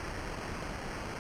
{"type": "noise with sample-and-hold", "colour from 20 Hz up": "pink", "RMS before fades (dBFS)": -39, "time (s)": [0, 1.19], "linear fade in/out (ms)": 0, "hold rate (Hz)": 3675, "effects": ["low-pass 8000 Hz 12 dB/octave"]}